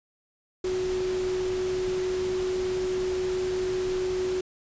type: tone in noise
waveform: sine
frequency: 370 Hz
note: F#4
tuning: in tune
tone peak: -25 dBFS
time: 0.64-4.41 s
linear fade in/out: 5 ms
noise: pink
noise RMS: -38 dBFS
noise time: 0.64-4.41 s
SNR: +10 dB
effects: resampled to 16000 Hz